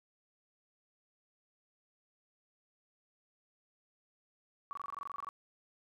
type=tone bursts; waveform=sine; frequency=1132 Hz; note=C#6; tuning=36 cents sharp; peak=-38 dBFS; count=14; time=4.71-5.289 s; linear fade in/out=0 ms; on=20 ms; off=23 ms; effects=none